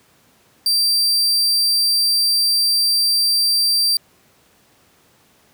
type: tone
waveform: 40% pulse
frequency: 4700 Hz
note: D8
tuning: 1 cent sharp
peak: -13 dBFS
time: 0.66-3.97 s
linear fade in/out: 2 ms
effects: pink hiss -55 dBFS RMS until 5.53 s + high-pass 100 Hz 12 dB/octave